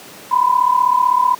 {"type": "tone pair together", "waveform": "sine", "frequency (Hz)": [981.2, 1017], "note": ["B5", "C6"], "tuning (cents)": [-12, -50], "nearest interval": "minor second", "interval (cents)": 62, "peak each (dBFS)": -14, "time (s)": [0.31, 1.35], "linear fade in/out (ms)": 10, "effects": ["pink hiss -37 dBFS RMS until 1.39 s", "high-pass 200 Hz 12 dB/octave"]}